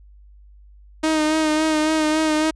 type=tone with vibrato; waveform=sawtooth; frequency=311.1 Hz; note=D#4; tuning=in tune; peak=-13 dBFS; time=1.03-2.51 s; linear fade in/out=10 ms; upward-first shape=sine; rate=3.6 Hz; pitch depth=30 cents each way; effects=added 50 Hz sine -44 dBFS peak until 2.55 s + resampled to 22050 Hz